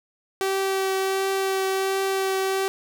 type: tone with vibrato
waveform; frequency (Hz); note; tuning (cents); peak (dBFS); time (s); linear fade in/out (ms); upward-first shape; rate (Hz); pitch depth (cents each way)
sawtooth; 385.1; G4; -31; -18; 0.41-2.68; 0; triangle; 1.4; 12
effects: none